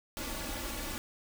pink noise with comb filter, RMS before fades -38 dBFS, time 0.17-0.98 s, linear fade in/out 0 ms, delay 3.5 ms, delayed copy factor +0.9, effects none

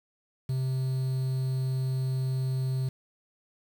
triangle tone with quantisation, 130.81 Hz, C3, in tune, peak -24 dBFS, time 0.49-2.89 s, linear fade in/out 5 ms, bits 8, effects none

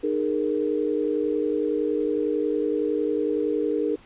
sine chord, D# suspended fourth, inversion none, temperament equal with one note detuned, 305.4 / 415.3 / 466.2 Hz, D#4 / G#4 / A#4, -32 / 0 / 0 cents, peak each -26 dBFS, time 0.03-3.96 s, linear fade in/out 10 ms, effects pink hiss -52 dBFS RMS until 4.05 s + resampled to 8000 Hz

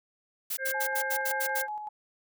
blue noise bursts, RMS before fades -32 dBFS, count 8, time 0.5-1.622 s, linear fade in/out 10 ms, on 72 ms, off 78 ms
harmonic tone, 530 Hz, C5, 22 cents sharp, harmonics 1 / 3 / 4, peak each -35 / -31 / -42 dBFS, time 0.58-1.68 s, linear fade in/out 50 ms
sine tone with tremolo, 845 Hz, G#5, 30 cents sharp, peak -32 dBFS, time 0.74-1.89 s, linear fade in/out 10 ms, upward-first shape square, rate 5.3 Hz, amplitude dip 40%
effects none

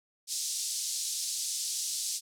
pink band-pass noise, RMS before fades -34 dBFS, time 0.27-2.21 s, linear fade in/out 50 ms, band 4600 to 9900 Hz, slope 24 dB/octave, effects none

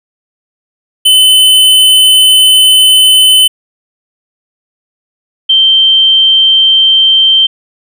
square / sine tone pair in turn, 3036 / 3130 Hz, F#7 / G7, +44 / -3 cents, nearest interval minor second, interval 53 cents, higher second, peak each -3 dBFS, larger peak neither, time 1.05-3.48 / 5.49-7.47 s, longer first, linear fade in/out 10 ms, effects none

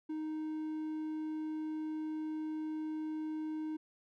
triangle tone, 311.1 Hz, D#4, in tune, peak -34 dBFS, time 0.09-3.77 s, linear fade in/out 10 ms, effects none

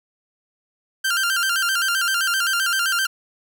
sawtooth tone with vibrato, 1475 Hz, F#6, 6 cents flat, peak -15 dBFS, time 1.04-3.07 s, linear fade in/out 10 ms, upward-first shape square, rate 7.7 Hz, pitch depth 98 cents each way, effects none

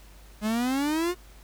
45% pulse exponential sweep, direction up, 207.7 to 365.8 Hz, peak -24 dBFS, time 0.41-1.15 s, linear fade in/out 50 ms, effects added 50 Hz sine -48 dBFS peak until 1.43 s + pink hiss -55 dBFS RMS until 1.43 s

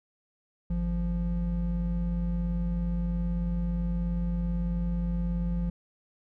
triangle tone pair together, 51.55 / 173.2 Hz, G#1 / F3, -12 / -14 cents, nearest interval octave + major sixth, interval 2098 cents, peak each -27 dBFS, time 0.7-5.7 s, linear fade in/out 5 ms, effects none

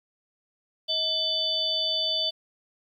sine tone cluster, 637 / 3000 / 3508 / 4586 Hz, D#5 / F#7 / A7 / D8, +41 / +23 / -6 / -42 cents, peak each -34 / -31 / -27 / -29 dBFS, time 0.88-2.31 s, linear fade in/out 20 ms, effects 10-bit

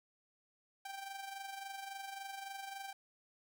sawtooth tone with amplitude modulation, 784 Hz, G5, in tune, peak -38 dBFS, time 0.85-2.93 s, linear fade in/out 5 ms, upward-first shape sine, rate 23.6 Hz, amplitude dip 55%, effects none

